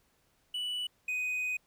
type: tone pair in turn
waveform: triangle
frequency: 2960 / 2498 Hz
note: F#7 / D#7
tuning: 0 / +6 cents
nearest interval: minor third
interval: 294 cents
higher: first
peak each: -31 / -29 dBFS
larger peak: second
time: 0.54-0.87 / 1.08-1.57 s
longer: second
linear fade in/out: 5 ms
effects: pink hiss -71 dBFS RMS until 1.66 s